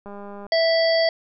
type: click train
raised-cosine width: 1 ms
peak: -25 dBFS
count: 83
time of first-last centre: 0.06-0.466 s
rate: 202 Hz
type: harmonic tone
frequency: 658 Hz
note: E5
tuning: 3 cents flat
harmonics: 1 / 3 / 5 / 7 / 8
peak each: -17 / -26 / -33 / -25 / -36 dBFS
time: 0.52-1.09 s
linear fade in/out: 2 ms
effects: none